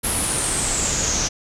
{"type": "noise with low-pass filter sweep", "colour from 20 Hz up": "pink", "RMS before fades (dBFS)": -22, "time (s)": [0.03, 1.29], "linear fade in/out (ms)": 20, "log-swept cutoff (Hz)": [11000, 6000], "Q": 8.5, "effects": []}